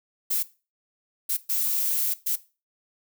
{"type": "noise bursts at uneven times", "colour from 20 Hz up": "violet", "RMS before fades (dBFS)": -25, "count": 4, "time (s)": [[0.3, 0.43], [1.29, 1.37], [1.49, 2.14], [2.26, 2.36]], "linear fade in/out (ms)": 10, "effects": ["noise-tail reverb RT60 0.3 s tail -17 dB re dry"]}